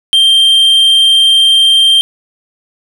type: tone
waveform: triangle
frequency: 3164 Hz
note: G7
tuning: 15 cents sharp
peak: -3 dBFS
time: 0.13-2.01 s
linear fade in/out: 0 ms
effects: none